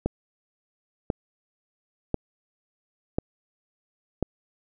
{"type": "click train", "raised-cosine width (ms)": 2, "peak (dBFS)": -10, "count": 5, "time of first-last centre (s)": [0.06, 4.227], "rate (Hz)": 0.96, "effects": []}